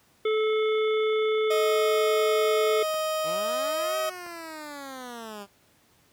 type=harmonic tone; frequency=434.1 Hz; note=A4; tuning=23 cents flat; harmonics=1 / 3 / 5 / 7 / 8; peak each=-22 / -34 / -35 / -47 / -38 dBFS; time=0.25-2.83 s; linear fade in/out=5 ms
type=tone with pitch glide; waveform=30% pulse; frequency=626 to 630.4 Hz; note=D#5 to D#5; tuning=+10 to +23 cents; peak=-23 dBFS; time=1.5-4.1 s; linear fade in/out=10 ms; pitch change=+13 cents; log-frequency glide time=3.59-3.95 s
type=clicks; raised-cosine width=0.5 ms; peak=-30 dBFS; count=2; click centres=2.942 / 4.264 s
type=linear two-way sweep; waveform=10% pulse; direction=up then down; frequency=146.83 to 385.2 to 196.3 Hz; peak=-29 dBFS; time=3.23-5.47 s; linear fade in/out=50 ms; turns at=3.97 s
effects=pink hiss -62 dBFS RMS until 6.12 s + high-pass 80 Hz 12 dB/octave